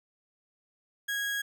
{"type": "tone", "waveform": "35% pulse", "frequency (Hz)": 1648, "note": "G#6", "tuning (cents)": -14, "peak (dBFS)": -28, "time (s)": [1.08, 1.42], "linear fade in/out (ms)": 10, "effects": []}